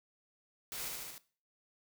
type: noise with echo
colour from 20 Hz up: white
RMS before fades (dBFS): -42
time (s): 0.72-0.88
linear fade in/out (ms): 0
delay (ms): 75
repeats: 4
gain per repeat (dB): -2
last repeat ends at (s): 1.18
effects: noise-tail reverb RT60 0.4 s tail -18 dB re dry